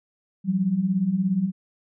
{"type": "beating tone pair", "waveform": "sine", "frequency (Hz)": [174.61, 191.61], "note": ["F3", "G3"], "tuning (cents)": [0, -39], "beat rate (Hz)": 17, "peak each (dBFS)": [-26, -21], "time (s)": [0.44, 1.52], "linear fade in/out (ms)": 50, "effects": []}